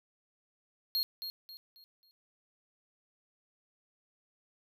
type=tone with echo; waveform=square; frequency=4259 Hz; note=C8; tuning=30 cents sharp; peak=-29 dBFS; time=0.95-1.03 s; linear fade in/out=0 ms; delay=270 ms; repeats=4; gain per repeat=-9 dB; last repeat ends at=2.11 s; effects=none